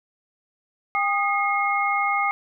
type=tone cluster; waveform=sine; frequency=801 / 1233 / 2152 Hz; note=G5 / D#6 / C7; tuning=+37 / -16 / +48 cents; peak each=-24 dBFS; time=0.95-2.31 s; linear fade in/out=0 ms; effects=none